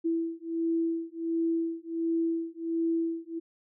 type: beating tone pair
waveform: sine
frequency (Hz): 330 / 331.4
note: E4 / E4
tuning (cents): +2 / +9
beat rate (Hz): 1.4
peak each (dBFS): -30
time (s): 0.04-3.4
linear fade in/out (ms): 20
effects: none